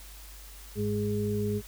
harmonic tone, 103.83 Hz, G#2, in tune, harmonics 1 / 2 / 4, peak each -31 / -31 / -31 dBFS, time 0.75-1.62 s, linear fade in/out 50 ms, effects added 50 Hz sine -46 dBFS peak until 1.67 s + white hiss -50 dBFS RMS until 1.67 s

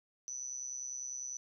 sine tone with amplitude modulation, 5980 Hz, F#8, 17 cents sharp, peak -35 dBFS, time 0.28-1.37 s, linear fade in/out 0 ms, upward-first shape sine, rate 130 Hz, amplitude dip 90%, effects none

